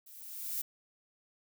violet noise with level ramp, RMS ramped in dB -54 to -34 dBFS, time 0.06-0.62 s, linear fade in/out 10 ms, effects none

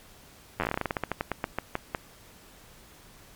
slowing click train, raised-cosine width 0.5 ms, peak -12 dBFS, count 22, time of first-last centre 0.6-1.948 s, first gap 10 ms, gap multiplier 1.16, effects pink hiss -53 dBFS RMS until 3.35 s + MP3 96 kbps

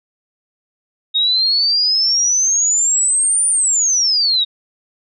sine exponential two-way sweep, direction up then down, 3729 to 9397 to 3729 Hz, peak -12 dBFS, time 1.14-4.45 s, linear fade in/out 20 ms, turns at 3.48 s, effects none

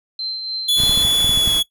sine tone with tremolo, 4113 Hz, C8, 30 cents flat, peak -22 dBFS, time 0.19-1.03 s, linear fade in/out 2 ms, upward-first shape triangle, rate 3.4 Hz, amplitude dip 45%
45% pulse tone with pitch glide, 3426 to 3375 Hz, A7 to G#7, -47 to +27 cents, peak -14 dBFS, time 0.68-1.63 s, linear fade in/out 10 ms, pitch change -26 cents, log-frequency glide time 1.29-1.51 s
pink low-pass noise, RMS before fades -30 dBFS, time 0.75-1.63 s, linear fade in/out 50 ms, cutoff 12000 Hz, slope 96 dB/octave
clicks, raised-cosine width 5 ms, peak -14 dBFS, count 9, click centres 0.802 / 0.836 / 0.895 / 0.975 / 1.05 / 1.245 / 1.294 / 1.375 / 1.476 s
effects noise-tail reverb RT60 0.1 s tail -19 dB re dry

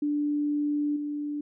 sine tone with level steps, 293.7 Hz, D4, in tune, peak -24 / -29 dBFS, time 0.02-1.41 s, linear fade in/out 5 ms, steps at 0.96 s, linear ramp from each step 5 ms, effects none

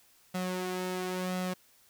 sawtooth tone with flanger, 183.3 Hz, F#3, 16 cents flat, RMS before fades -34 dBFS, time 0.34-1.54 s, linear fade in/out 10 ms, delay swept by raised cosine 1.5 to 3.2 ms, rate 0.96 Hz, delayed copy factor +0.55, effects white hiss -63 dBFS RMS until 1.89 s

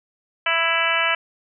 harmonic tone, 331.1 Hz, E4, 8 cents sharp, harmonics 2 / 3 / 4 / 5 / 6 / 7 / 8 / 9, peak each -28 / -28 / -25 / -25 / -27 / -24 / -26 / -26 dBFS, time 0.46-1.15 s, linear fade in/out 5 ms, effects none

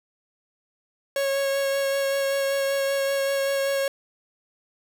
45% pulse tone with vibrato, 550 Hz, C#5, 14 cents flat, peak -22 dBFS, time 1.16-3.88 s, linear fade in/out 2 ms, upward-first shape sine, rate 5.2 Hz, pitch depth 13 cents each way, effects none

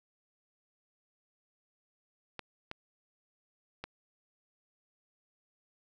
clicks, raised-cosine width 0.3 ms, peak -23 dBFS, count 3, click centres 2.393 / 2.714 / 3.84 s, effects none

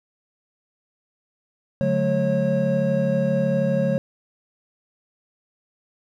triangle tone cluster, 144.9 / 183.6 / 216.2 / 546 Hz, D3 / F#3 / A3 / C#5, -23 / -13 / -30 / -26 cents, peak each -23 / -23 / -23 / -20 dBFS, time 1.81-3.98 s, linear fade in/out 0 ms, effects none

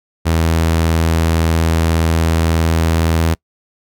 sawtooth tone with vibrato, 81.8 Hz, E2, 13 cents flat, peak -8 dBFS, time 0.25-3.35 s, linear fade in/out 20 ms, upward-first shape square, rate 17 Hz, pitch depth 8 cents each way, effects noise-tail reverb RT60 0.1 s tail -26 dB re dry

